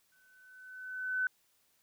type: tone with exponential growth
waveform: sine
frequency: 1511 Hz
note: F#6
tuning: 36 cents sharp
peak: -27 dBFS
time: 0.12-1.27 s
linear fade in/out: 2 ms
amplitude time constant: 250 ms
effects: white hiss -72 dBFS RMS until 1.82 s